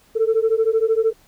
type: beating tone pair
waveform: sine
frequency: 440 / 453 Hz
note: A4 / A#4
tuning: 0 / -50 cents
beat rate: 13 Hz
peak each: -17 dBFS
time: 0.15-1.13 s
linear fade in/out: 20 ms
effects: tanh soft clip ceiling -10 dBFS + pink hiss -55 dBFS RMS until 1.27 s